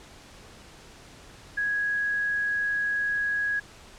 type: tone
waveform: sine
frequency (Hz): 1661.2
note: G#6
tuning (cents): 0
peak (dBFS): -24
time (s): 1.57-3.6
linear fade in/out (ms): 10
effects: pink hiss -49 dBFS RMS until 3.98 s + low-pass 8000 Hz 12 dB/octave